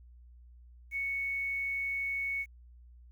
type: tone with quantisation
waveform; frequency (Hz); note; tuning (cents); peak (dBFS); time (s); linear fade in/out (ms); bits
sine; 2217; C#7; 0; -31; 0.91-2.46; 50; 10
effects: added 60 Hz sine -52 dBFS peak until 3.11 s